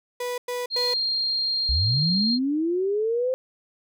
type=tone bursts; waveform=35% pulse; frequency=491.6 Hz; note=B4; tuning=8 cents flat; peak=-25 dBFS; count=3; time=0.2-0.94 s; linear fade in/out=5 ms; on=180 ms; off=100 ms
type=tone; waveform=sine; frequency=4211 Hz; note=C8; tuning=10 cents sharp; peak=-22 dBFS; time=0.7-2.39 s; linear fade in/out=50 ms
type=linear sweep; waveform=sine; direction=up; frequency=58.8 to 523.3 Hz; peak=-21 dBFS; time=1.69-3.34 s; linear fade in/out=0 ms
effects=none